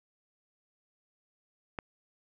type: click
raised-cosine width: 0.5 ms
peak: -20 dBFS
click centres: 1.788 s
effects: none